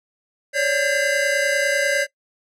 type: tone cluster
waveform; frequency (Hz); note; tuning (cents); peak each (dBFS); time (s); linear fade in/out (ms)
square; 551 / 581 / 1596 / 2048; C#5 / D5 / G6 / C7; -11 / -19 / +31 / -38; -24; 0.53-2.07; 50
effects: noise-tail reverb RT60 0.1 s tail -20 dB re dry + low-pass 11000 Hz 12 dB/octave